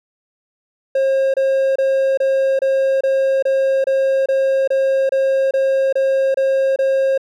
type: tone bursts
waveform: triangle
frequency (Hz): 537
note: C5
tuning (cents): +45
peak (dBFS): -11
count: 15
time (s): 0.95-7.178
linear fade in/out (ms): 5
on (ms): 390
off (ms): 27
effects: none